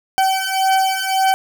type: beating tone pair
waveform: 40% pulse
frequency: 765 / 766.8 Hz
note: G5 / G5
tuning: -42 / -38 cents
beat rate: 1.8 Hz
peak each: -17 / -17 dBFS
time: 0.18-1.34 s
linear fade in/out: 0 ms
effects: none